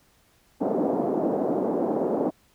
pink band-pass noise, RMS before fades -25 dBFS, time 0.6-2.31 s, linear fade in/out 20 ms, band 230 to 700 Hz, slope 24 dB/octave, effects pink hiss -62 dBFS RMS until 2.54 s

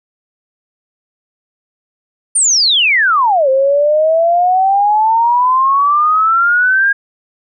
sine exponential two-way sweep, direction down then up, 9380 to 523.3 to 1634 Hz, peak -8 dBFS, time 2.35-6.93 s, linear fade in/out 10 ms, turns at 3.49 s, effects none

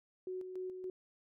sine tone with tremolo, 370 Hz, F#4, in tune, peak -38 dBFS, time 0.27-0.9 s, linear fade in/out 2 ms, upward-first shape square, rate 3.5 Hz, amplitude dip 45%, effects none

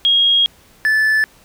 sine / triangle tone pair in turn, 3272 / 1744.8 Hz, G#7 / A6, -26 / -15 cents, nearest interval major seventh, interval 1089 cents, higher first, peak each -10 dBFS, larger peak neither, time 0.05-0.46 / 0.85-1.24 s, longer first, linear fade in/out 0 ms, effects pink hiss -49 dBFS RMS until 1.44 s

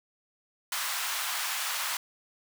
pink high-pass noise, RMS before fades -32 dBFS, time 0.72-1.97 s, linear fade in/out 2 ms, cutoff 940 Hz, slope 24 dB/octave, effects none

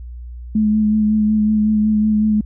sine tone with vibrato, 213.8 Hz, A3, 49 cents flat, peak -12 dBFS, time 0.55-2.41 s, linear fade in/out 5 ms, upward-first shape sine, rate 5.4 Hz, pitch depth 20 cents each way, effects added 60 Hz sine -29 dBFS peak until 2.45 s

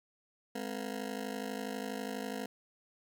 20% pulse ring-modulated tone, 235.1 Hz, A#3, 15 cents sharp, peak -29 dBFS, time 0.55-2.46 s, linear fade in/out 5 ms, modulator 26.1 Hz, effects none

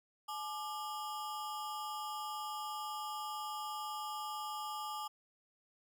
square ring-modulated tone, 1021 Hz, C6, 43 cents flat, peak -37 dBFS, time 0.28-5.08 s, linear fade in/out 10 ms, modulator 170 Hz, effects none

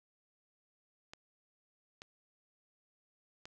clicks, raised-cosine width 0.2 ms, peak -30 dBFS, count 3, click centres 1.135 / 2.019 / 3.455 s, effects none

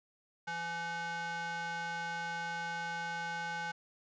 square ring-modulated tone, 337.1 Hz, E4, 39 cents sharp, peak -34 dBFS, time 0.47-3.72 s, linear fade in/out 10 ms, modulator 1180 Hz, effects resampled to 16000 Hz

